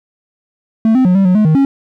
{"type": "tone with pitch steps", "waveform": "triangle", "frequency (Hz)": [222.5, 258.6, 181.1, 194.6, 182.1, 213.2, 156.7, 274.7], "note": ["A3", "C4", "F#3", "G3", "F#3", "G#3", "D#3", "C#4"], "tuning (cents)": [20, -20, -37, -12, -27, 46, 13, -16], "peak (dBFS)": -5, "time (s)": [0.85, 1.65], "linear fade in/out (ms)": 2, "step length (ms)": 100, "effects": []}